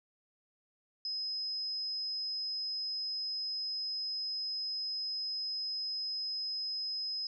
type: tone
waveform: sine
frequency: 5080 Hz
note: D#8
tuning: 35 cents sharp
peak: -34 dBFS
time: 1.05-7.27 s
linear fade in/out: 2 ms
effects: none